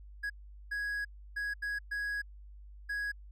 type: tone bursts at uneven times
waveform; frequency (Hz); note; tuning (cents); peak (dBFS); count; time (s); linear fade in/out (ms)
triangle; 1661.2; G#6; 0; -31; 6; 0.23-0.3 / 0.71-1.05 / 1.36-1.54 / 1.62-1.79 / 1.91-2.22 / 2.89-3.12; 10
effects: added 50 Hz sine -48 dBFS peak until 3.31 s